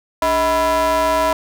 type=ring-modulated tone; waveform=square; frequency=174.61 Hz; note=F3; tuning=in tune; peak=-12 dBFS; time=0.22-1.33 s; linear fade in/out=2 ms; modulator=813 Hz; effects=none